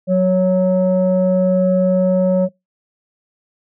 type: tone pair together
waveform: sine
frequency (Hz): 185 / 554.4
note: F#3 / C#5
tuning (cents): 0 / 0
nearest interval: octave + perfect fifth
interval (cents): 1900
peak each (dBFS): -13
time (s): 0.07-2.49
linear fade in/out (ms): 50
effects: noise-tail reverb RT60 0.2 s tail -24 dB re dry + tanh soft clip ceiling -7 dBFS